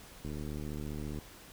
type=click train; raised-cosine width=3 ms; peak=-28 dBFS; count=71; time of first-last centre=0.25-1.187 s; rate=74.7 Hz; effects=pink hiss -53 dBFS RMS until 1.52 s